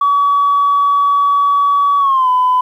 sine tone with pitch glide, 1136 to 1006.2 Hz, C#6 to B5, +42 to +32 cents, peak -8 dBFS, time 0.01-2.61 s, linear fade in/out 5 ms, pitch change -210 cents, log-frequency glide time 1.99-2.29 s, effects tanh soft clip ceiling -5 dBFS + 8-bit

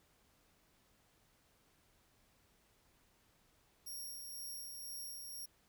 5% pulse tone with tremolo, 5588 Hz, F8, in tune, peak -38 dBFS, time 3.86-5.46 s, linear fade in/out 10 ms, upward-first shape sine, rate 2 Hz, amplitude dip 30%, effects pink hiss -72 dBFS RMS until 5.68 s

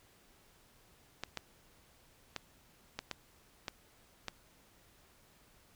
clicks, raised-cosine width 0.2 ms, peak -20 dBFS, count 7, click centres 1.236 / 1.373 / 2.363 / 2.99 / 3.113 / 3.682 / 4.283 s, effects pink hiss -65 dBFS RMS until 5.75 s

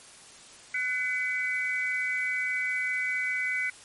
sine tone cluster, 1489 / 2025 / 2270 Hz, F#6 / B6 / C#7, +11 / +43 / +41 cents, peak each -34 / -29 / -31 dBFS, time 0.74-3.7 s, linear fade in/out 5 ms, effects white hiss -50 dBFS RMS until 3.84 s + MP3 48 kbps

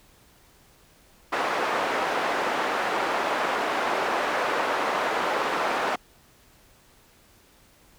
white band-pass noise, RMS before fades -26 dBFS, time 1.32-5.96 s, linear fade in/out 10 ms, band 410 to 1200 Hz, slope 12 dB/octave, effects pink hiss -57 dBFS RMS until 7.98 s

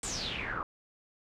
pink noise with low-pass filter sweep, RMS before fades -36 dBFS, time 0.03-0.63 s, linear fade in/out 2 ms, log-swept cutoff 8400 to 1100 Hz, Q 8.2, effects none

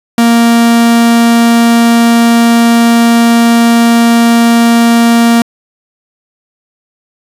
45% pulse tone, 233.1 Hz, A#3, in tune, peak -4 dBFS, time 0.18-5.42 s, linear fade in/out 2 ms, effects resampled to 32000 Hz + 7-bit

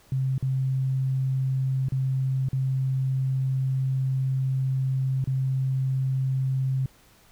sine tone with dropouts, 132.3 Hz, C3, 20 cents sharp, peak -22 dBFS, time 0.12-6.86 s, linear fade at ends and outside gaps 2 ms, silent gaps 0.38-0.425 / 1.886-1.921 / 2.487-2.53 / 5.242-5.273 s, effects pink hiss -57 dBFS RMS until 7.31 s

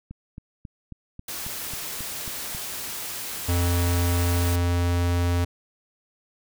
click train, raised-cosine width 5 ms, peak -25 dBFS, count 10, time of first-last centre 0.11-2.549 s, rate 3.69 Hz
white noise, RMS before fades -33 dBFS, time 1.28-4.56 s, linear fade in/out 5 ms
square tone, 87.31 Hz, F2, in tune, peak -21 dBFS, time 3.48-5.45 s, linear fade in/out 10 ms
effects none

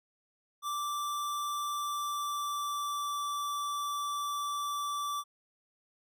square tone with pitch glide, 1172 to 1162.6 Hz, D6 to D6, -4 to -18 cents, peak -33 dBFS, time 0.62-5.24 s, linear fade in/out 50 ms, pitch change -14 cents, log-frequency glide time 1.74-3.2 s, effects none

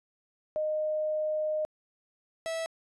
sine / 45% pulse tone pair in turn, 616 / 653.3 Hz, D#5 / E5, -17 / -16 cents, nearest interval minor second, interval 101 cents, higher second, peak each -27 / -31 dBFS, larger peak first, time 0.56-1.65 / 2.46-2.66 s, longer first, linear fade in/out 0 ms, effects resampled to 24000 Hz

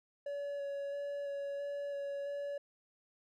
triangle tone with vibrato, 566 Hz, C#5, 36 cents sharp, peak -35 dBFS, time 0.26-2.58 s, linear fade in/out 5 ms, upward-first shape square, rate 1.5 Hz, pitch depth 11 cents each way, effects none

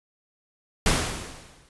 pink noise with exponential decay, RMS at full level -19 dBFS, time 0.86-1.69 s, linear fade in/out 2 ms, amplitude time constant 180 ms, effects resampled to 24000 Hz

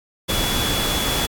sine tone in noise, 3404 Hz, G#7, 42 cents sharp, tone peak -25 dBFS, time 0.28-1.27 s, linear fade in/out 20 ms, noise pink, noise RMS -22 dBFS, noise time 0.28-1.27 s, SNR -6 dB, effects AAC 64 kbps

